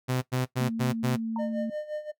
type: tone bursts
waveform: sawtooth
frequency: 127.8 Hz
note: C3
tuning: 40 cents flat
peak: -21 dBFS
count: 5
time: 0.08-1.168 s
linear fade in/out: 20 ms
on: 140 ms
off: 97 ms
type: tone with pitch glide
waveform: sine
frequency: 227 to 224.5 Hz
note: A#3 to A3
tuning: -46 to +35 cents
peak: -28 dBFS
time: 0.6-1.7 s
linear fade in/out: 5 ms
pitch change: -19 cents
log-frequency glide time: 1.15-1.26 s
type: tone with exponential decay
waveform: sine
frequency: 917 Hz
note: A#5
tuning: 29 cents flat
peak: -29 dBFS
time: 1.36-1.53 s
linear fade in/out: 2 ms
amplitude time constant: 36 ms
type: tone with tremolo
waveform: triangle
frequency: 605 Hz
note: D#5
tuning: 49 cents flat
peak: -27 dBFS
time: 1.38-2.12 s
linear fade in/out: 20 ms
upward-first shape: sine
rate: 5.7 Hz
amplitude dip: 80%
effects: noise-tail reverb RT60 0.1 s tail -17 dB re dry